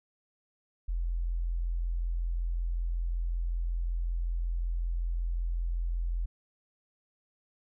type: tone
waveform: sine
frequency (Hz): 42.68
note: F1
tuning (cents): -39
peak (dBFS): -28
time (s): 0.88-6.26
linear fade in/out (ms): 10
effects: none